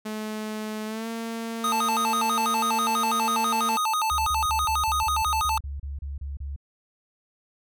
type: tone with pitch glide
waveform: sawtooth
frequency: 215.4 to 228.1 Hz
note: A3 to A#3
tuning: -37 to -37 cents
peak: -26 dBFS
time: 0.05-3.77 s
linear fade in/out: 10 ms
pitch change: +100 cents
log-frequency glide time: 0.86-1.08 s
type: tone with vibrato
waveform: square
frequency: 1046.5 Hz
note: C6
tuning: in tune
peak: -23 dBFS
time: 1.64-5.58 s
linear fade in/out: 2 ms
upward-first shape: square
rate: 6.1 Hz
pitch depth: 300 cents each way
type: tone bursts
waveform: sine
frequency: 70.1 Hz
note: C#2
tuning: 20 cents sharp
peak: -30 dBFS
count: 13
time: 4.11-6.562 s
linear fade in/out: 5 ms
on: 160 ms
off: 31 ms
effects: none